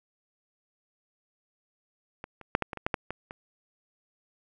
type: clicks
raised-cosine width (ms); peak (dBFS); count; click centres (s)
0.5; -23 / -30 / -6 / -12 / -20 / -22 / -11 / -11 / -18 / -24; 10; 2.241 / 2.413 / 2.551 / 2.623 / 2.732 / 2.773 / 2.865 / 2.942 / 3.106 / 3.309
effects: none